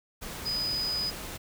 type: tone in noise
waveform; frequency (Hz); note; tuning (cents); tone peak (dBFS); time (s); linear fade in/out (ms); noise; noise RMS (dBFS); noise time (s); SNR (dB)
sine; 4978; D#8; 0; -28; 0.45-1.11; 20; pink; -39; 0.21-1.38; +8
effects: none